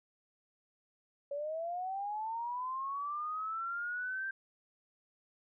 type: linear sweep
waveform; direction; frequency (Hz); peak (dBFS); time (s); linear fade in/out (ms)
sine; up; 559 to 1583; -35; 1.31-4.31; 5
effects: none